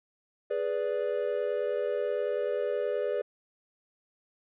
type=chord; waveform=triangle; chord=G# diminished; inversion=none; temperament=equal with one note detuned; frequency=415.3 / 493.9 / 584.3 Hz; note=G#4 / B4 / D5; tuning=0 / 0 / -9 cents; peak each=-30 dBFS; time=0.5-3.22 s; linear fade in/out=10 ms; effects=resampled to 8000 Hz